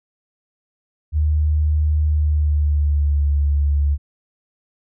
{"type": "tone with pitch glide", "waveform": "sine", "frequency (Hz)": [76.1, 71.95], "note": ["D#2", "D2"], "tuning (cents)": [-38, -35], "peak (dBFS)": -14, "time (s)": [1.12, 3.98], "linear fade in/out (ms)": 50, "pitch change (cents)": -97, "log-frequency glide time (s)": [2.07, 3.27], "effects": []}